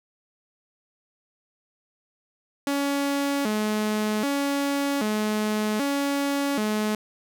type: tone with vibrato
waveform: sawtooth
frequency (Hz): 244.9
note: B3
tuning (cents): -14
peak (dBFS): -19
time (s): 2.67-6.95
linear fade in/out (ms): 2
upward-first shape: square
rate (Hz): 0.64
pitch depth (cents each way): 240
effects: none